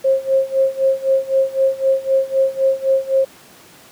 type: tone with tremolo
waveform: sine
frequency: 535 Hz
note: C5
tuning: 38 cents sharp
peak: -10 dBFS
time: 0.04-3.25 s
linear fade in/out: 10 ms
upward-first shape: sine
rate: 3.9 Hz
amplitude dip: 90%
effects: pink hiss -44 dBFS RMS until 3.91 s + high-pass 150 Hz 12 dB/octave